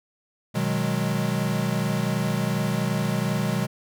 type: chord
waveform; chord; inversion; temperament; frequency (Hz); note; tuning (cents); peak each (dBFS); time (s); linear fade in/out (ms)
square; G# minor seventh; first; equal; 123.47 / 155.56 / 185 / 207.7; B2 / D#3 / F#3 / G#3; 0 / 0 / 0 / 0; -29; 0.54-3.67; 20
effects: none